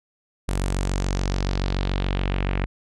sawtooth tone with low-pass filter sweep, 47 Hz, F#1, 28 cents sharp, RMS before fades -24 dBFS, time 0.48-2.66 s, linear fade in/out 10 ms, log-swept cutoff 10000 to 2300 Hz, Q 2.2, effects none

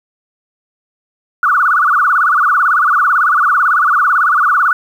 sine tone with vibrato, 1300 Hz, E6, 24 cents flat, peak -8 dBFS, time 1.43-4.73 s, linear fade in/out 2 ms, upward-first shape sine, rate 18 Hz, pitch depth 240 cents each way, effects 7-bit

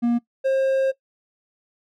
triangle tone pair in turn, 237.4 / 534 Hz, A#3 / C5, +32 / +35 cents, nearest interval octave + major second, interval 1403 cents, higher second, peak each -15 dBFS, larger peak neither, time 0.02-0.19 / 0.44-0.92 s, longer second, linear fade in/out 20 ms, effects noise-tail reverb RT60 0.1 s tail -19 dB re dry

